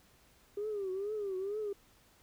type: tone with vibrato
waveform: sine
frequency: 400.7 Hz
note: G4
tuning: 38 cents sharp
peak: -33 dBFS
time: 0.57-1.73 s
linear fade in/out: 5 ms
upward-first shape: triangle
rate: 2.2 Hz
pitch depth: 150 cents each way
effects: tanh soft clip ceiling -30 dBFS + pink hiss -65 dBFS RMS until 2.22 s